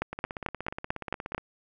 two click trains, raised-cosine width 0.5 ms, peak -20 / -13 dBFS, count 22 / 7, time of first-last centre 0.13-1.38 / 0.02-1.347 s, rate 16.8 / 4.52 Hz, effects none

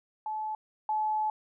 sine tone pair in turn, 863 / 859.8 Hz, A5 / A5, -34 / -40 cents, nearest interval unison, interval 6 cents, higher first, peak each -31 / -26 dBFS, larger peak second, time 0.26-0.55 / 0.89-1.3 s, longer second, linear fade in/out 2 ms, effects none

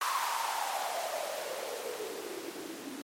blue noise with band-pass filter sweep, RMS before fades -36 dBFS, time 0.01-3.02 s, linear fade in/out 5 ms, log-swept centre 1100 to 270 Hz, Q 5.8, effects MP3 64 kbps

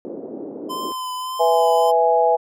pink band-pass noise, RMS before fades -32 dBFS, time 0.05-0.92 s, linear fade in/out 0 ms, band 280 to 480 Hz, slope 24 dB/octave
square tone with vibrato, 1024 Hz, C6, 38 cents flat, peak -26 dBFS, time 0.69-1.92 s, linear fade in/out 20 ms, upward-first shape triangle, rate 1.7 Hz, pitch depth 30 cents each way
sine chord, E major, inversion second, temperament equal, 493.9 / 659.3 / 830.6 Hz, B4 / E5 / G#5, 0 / 0 / 0 cents, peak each -18 / -18 / -17 dBFS, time 1.39-2.37 s, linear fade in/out 20 ms
effects none

